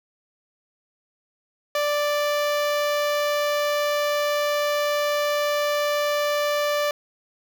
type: tone with notch filter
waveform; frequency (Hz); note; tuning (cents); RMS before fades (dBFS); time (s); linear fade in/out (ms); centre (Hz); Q
sawtooth; 587.3; D5; 0; -23; 1.75-6.91; 2; 8800; 1.4
effects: none